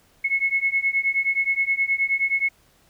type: beating tone pair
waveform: sine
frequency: 2182 / 2191.5 Hz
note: C#7 / C#7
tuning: -28 / -20 cents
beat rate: 9.5 Hz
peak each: -23 / -22 dBFS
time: 0.24-2.49 s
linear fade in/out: 10 ms
effects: pink hiss -59 dBFS RMS until 2.89 s